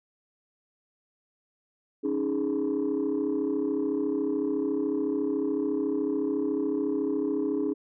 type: chord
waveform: sine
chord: C# suspended second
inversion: none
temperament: equal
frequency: 277.2 / 311.1 / 415.3 Hz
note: C#4 / D#4 / G#4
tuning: 0 / 0 / 0 cents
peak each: -28 dBFS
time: 2.03-7.74 s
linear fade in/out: 20 ms
effects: tanh soft clip ceiling -20 dBFS